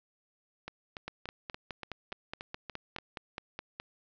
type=two click trains; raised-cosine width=0.3 ms; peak=-24 / -22 dBFS; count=9 / 14; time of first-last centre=0.68-2.985 / 1.08-3.8 s; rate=3.47 / 4.78 Hz; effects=resampled to 16000 Hz + 10-bit